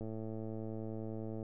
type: click train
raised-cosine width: 2 ms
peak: -30 dBFS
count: 157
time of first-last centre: 0.01-1.428 s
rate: 110 Hz
effects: none